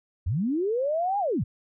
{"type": "linear two-way sweep", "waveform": "sine", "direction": "up then down", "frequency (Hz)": [70.6, 831, 70.6], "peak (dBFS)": -23, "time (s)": [0.26, 1.44], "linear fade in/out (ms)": 10, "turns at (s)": 1.19, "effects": []}